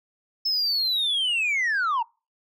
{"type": "linear sweep", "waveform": "sine", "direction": "down", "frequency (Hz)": [5274, 873], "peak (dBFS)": -19, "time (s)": [0.45, 2.03], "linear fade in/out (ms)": 10, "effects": ["noise-tail reverb RT60 0.3 s tail -26 dB re dry", "tanh soft clip ceiling -20 dBFS"]}